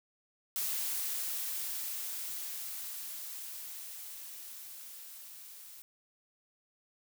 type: noise with level ramp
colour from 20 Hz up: blue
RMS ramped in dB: -34 to -51 dBFS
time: 0.56-5.82 s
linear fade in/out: 0 ms
effects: none